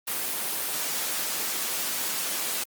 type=noise; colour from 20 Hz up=white; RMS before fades=-29 dBFS; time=0.07-2.64 s; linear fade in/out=10 ms; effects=high-pass 200 Hz 12 dB/octave + Opus 24 kbps